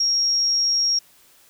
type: tone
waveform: sine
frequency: 5588 Hz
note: F8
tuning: in tune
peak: -17 dBFS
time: 0-0.99 s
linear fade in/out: 5 ms
effects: white hiss -54 dBFS RMS until 1.49 s